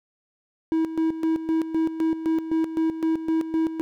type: tone with tremolo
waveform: triangle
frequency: 322.3 Hz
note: E4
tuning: 39 cents flat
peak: -17 dBFS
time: 0.72-3.81 s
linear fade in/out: 0 ms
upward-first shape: square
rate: 3.9 Hz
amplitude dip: 70%
effects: none